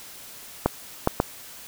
clicks, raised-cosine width 1 ms, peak -4 dBFS, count 3, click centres 0.66 / 1.074 / 1.201 s, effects white hiss -43 dBFS RMS until 1.67 s

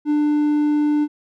triangle tone, 297.3 Hz, D4, 21 cents sharp, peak -13 dBFS, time 0.05-1.08 s, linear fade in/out 50 ms, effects none

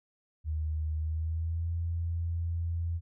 sine tone with pitch glide, 77.78 to 84.33 Hz, D#2 to E2, 0 to +40 cents, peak -29 dBFS, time 0.44-3.01 s, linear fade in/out 50 ms, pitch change +140 cents, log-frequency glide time 0.96-1.71 s, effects none

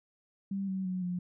sine tone with pitch steps, 196 / 189.98 / 184.15 / 178.49 Hz, G3 / F#3 / F#3 / F3, 0 / +46 / -8 / +38 cents, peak -31 dBFS, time 0.51-1.19 s, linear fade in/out 5 ms, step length 170 ms, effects none

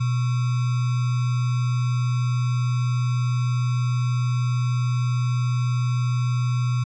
sine tone with sample-and-hold, 123.4 Hz, B2, 1 cent flat, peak -19 dBFS, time 0-6.84 s, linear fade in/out 10 ms, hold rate 1225 Hz, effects resampled to 16000 Hz

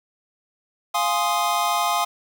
square chord, F minor seventh, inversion none, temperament equal, 698.5 / 830.6 / 1046.5 / 1244.5 Hz, F5 / Ab5 / C6 / Eb6, 0 / 0 / 0 / 0 cents, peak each -26 dBFS, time 0.94-2.05 s, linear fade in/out 10 ms, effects 8-bit

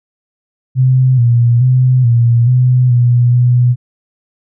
sine tone with pitch steps, 129.2 / 119 / 127.7 / 118 / 126.1 / 121.5 / 123.1 Hz, C3 / A#2 / C3 / A#2 / B2 / B2 / B2, -21 / +36 / -42 / +22 / +36 / -28 / -5 cents, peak -6 dBFS, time 0.75-3.76 s, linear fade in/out 50 ms, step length 430 ms, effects none

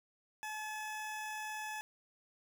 20% pulse tone, 858 Hz, A5, 44 cents flat, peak -35 dBFS, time 0.43-1.81 s, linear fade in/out 0 ms, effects none

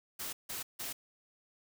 white noise bursts, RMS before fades -40 dBFS, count 3, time 0.19-0.93 s, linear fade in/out 10 ms, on 140 ms, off 160 ms, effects none

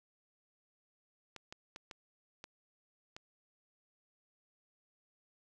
clicks, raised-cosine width 0.2 ms, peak -29 dBFS, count 6, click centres 1.363 / 1.525 / 1.761 / 1.912 / 2.441 / 3.165 s, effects none

